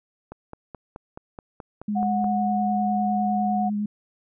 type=click train; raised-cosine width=1 ms; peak=-23 dBFS; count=10; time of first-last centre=0.32-2.243 s; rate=4.68 Hz
type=tone with vibrato; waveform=sine; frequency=207.7 Hz; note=G#3; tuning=in tune; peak=-23 dBFS; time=1.88-3.86 s; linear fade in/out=5 ms; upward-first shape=sine; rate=9.9 Hz; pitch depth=15 cents each way
type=tone; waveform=sine; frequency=732 Hz; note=F#5; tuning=19 cents flat; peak=-23 dBFS; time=1.95-3.7 s; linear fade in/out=20 ms
effects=none